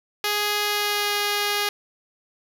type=tone with pitch glide; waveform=5% pulse; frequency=415.3 to 411.5 Hz; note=G#4 to G#4; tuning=0 to -16 cents; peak=-10 dBFS; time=0.24-1.69 s; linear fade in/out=2 ms; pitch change=-16 cents; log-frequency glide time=0.63-1.14 s; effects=none